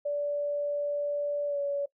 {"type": "tone with pitch glide", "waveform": "sine", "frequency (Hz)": [580, 567.4], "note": ["D5", "C#5"], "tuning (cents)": [-22, 40], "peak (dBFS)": -27, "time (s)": [0.05, 1.86], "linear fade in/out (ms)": 10, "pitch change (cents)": -38, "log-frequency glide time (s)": [1.47, 1.59], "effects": ["noise-tail reverb RT60 0.1 s tail -19 dB re dry"]}